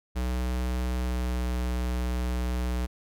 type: tone with pitch glide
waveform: square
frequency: 62.2 to 61.52 Hz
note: B1 to B1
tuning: +13 to -6 cents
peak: -27 dBFS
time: 0.15-2.87 s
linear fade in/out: 20 ms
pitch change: -19 cents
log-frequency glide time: 0.94-1.45 s
effects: none